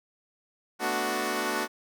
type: chord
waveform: 10% pulse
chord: B minor seventh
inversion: third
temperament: equal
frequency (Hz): 220 / 246.9 / 293.7 / 370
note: A3 / B3 / D4 / F#4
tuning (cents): 0 / 0 / 0 / 0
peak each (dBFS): -26 / -27 / -25 / -22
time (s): 0.79-1.68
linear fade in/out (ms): 50
effects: none